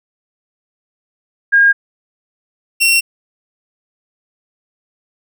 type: tone pair in turn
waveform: sine / sawtooth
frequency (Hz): 1622 / 2728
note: G#6 / F7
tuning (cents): -41 / -41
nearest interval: major sixth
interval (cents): 900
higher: second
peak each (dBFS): -6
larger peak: neither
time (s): 1.52-1.73 / 2.8-3.01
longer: neither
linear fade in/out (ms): 20
effects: none